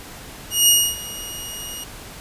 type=tone with ADSR envelope; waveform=15% pulse; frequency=2873 Hz; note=F7; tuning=48 cents sharp; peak=-3 dBFS; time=0.5-1.84 s; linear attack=180 ms; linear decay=270 ms; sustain=-20 dB; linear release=5 ms; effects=pink hiss -38 dBFS RMS until 2.2 s + resampled to 32000 Hz